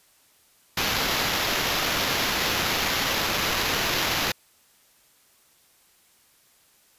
white noise with sample-and-hold, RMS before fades -25 dBFS, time 0.77-4.32 s, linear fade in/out 5 ms, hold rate 8820 Hz, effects white hiss -60 dBFS RMS until 6.98 s + resampled to 32000 Hz

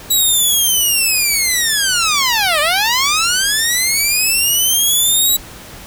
10% pulse linear two-way sweep, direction down then up, 3916 to 577 to 3916 Hz, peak -4 dBFS, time 0.1-5.37 s, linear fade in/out 10 ms, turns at 2.6 s, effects pink hiss -35 dBFS RMS until 5.86 s

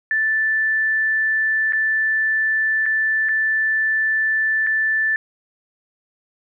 sine tone with dropouts, 1760 Hz, A6, in tune, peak -16 dBFS, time 0.11-5.16 s, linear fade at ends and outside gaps 1 ms, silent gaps 1.723-1.732 / 2.857-2.862 / 3.287-3.291 / 4.666-4.67 s, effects none

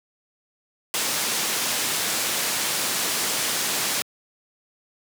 white low-pass noise, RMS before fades -25 dBFS, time 0.94-4.02 s, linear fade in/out 0 ms, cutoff 9900 Hz, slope 12 dB/octave, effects high-pass 150 Hz 12 dB/octave

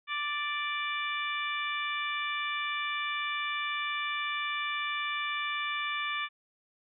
harmonic tone, 587.3 Hz, D5, in tune, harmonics 2 / 3 / 4 / 5 / 6, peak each -35 / -37 / -35 / -41 / -40 dBFS, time 0.07-6.29 s, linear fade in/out 50 ms, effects none

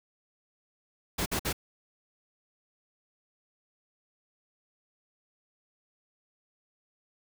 pink noise bursts, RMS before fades -30 dBFS, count 3, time 1.18-1.529 s, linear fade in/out 10 ms, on 81 ms, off 53 ms, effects none

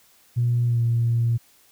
sine tone with pitch glide, 120 to 117.06 Hz, B2 to A#2, -49 to +8 cents, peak -17 dBFS, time 0.36-1.38 s, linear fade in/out 20 ms, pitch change -43 cents, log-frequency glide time 0.66-0.8 s, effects tanh soft clip ceiling -13 dBFS + white hiss -57 dBFS RMS until 1.71 s

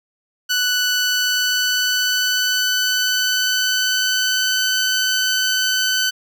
15% pulse tone with pitch glide, 1487 to 1513.9 Hz, F#6 to F#6, +8 to +39 cents, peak -10 dBFS, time 0.49-6.11 s, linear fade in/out 20 ms, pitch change +31 cents, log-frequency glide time 0.9-4.67 s, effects none

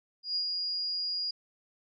sine tone with ADSR envelope, 4861 Hz, D#8, 41 cents flat, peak -27 dBFS, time 0.23-1.31 s, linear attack 130 ms, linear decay 84 ms, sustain -3 dB, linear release 6 ms, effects none

